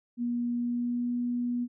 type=tone with pitch glide; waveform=sine; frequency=240 to 242.8 Hz; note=B3 to B3; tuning=-49 to -29 cents; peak=-27 dBFS; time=0.17-1.68 s; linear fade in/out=50 ms; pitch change=+20 cents; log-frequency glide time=0.55-1.13 s; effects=none